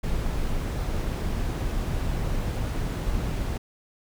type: noise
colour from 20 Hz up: brown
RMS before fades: -27 dBFS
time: 0.03-3.58 s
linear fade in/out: 10 ms
effects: none